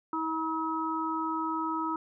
harmonic tone, 320.4 Hz, E4, 49 cents flat, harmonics 1 / 3 / 4, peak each -33 / -33 / -33 dBFS, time 0.13-1.96 s, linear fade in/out 2 ms, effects none

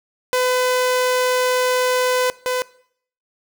sawtooth tone pair in turn, 504 / 504 Hz, B4 / B4, +35 / +35 cents, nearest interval unison, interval 0 cents, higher neither, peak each -12 / -15 dBFS, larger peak first, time 0.33-2.3 / 2.46-2.62 s, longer first, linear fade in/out 0 ms, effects noise-tail reverb RT60 0.6 s tail -20 dB re dry

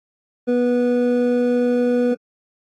triangle tone pair together, 244.4 / 489.8 Hz, B3 / B4, -18 / -14 cents, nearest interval octave, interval 1204 cents, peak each -16 dBFS, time 0.47-2.15 s, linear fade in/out 20 ms, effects AAC 32 kbps

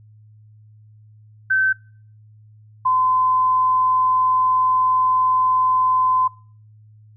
sine tone pair in turn, 1540 / 1024 Hz, G6 / C6, -31 / -38 cents, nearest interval perfect fifth, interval 707 cents, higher first, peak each -14 dBFS, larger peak neither, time 1.5-1.73 / 2.85-6.28 s, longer second, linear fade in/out 10 ms, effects noise-tail reverb RT60 0.5 s tail -25 dB re dry + added 107 Hz sine -45 dBFS peak until 7.16 s

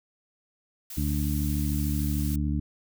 blue noise, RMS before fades -39 dBFS, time 0.9-2.36 s, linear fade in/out 5 ms
harmonic tone, 73.42 Hz, D2, in tune, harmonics 1 / 2 / 3 / 4, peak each -27 / -30 / -32 / -33 dBFS, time 0.97-2.6 s, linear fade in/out 5 ms
effects none

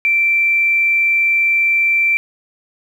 triangle tone with tanh clipping, 2345 Hz, D7, 3 cents flat, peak -11 dBFS, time 0.05-2.17 s, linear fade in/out 0 ms, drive 2 dB, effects none

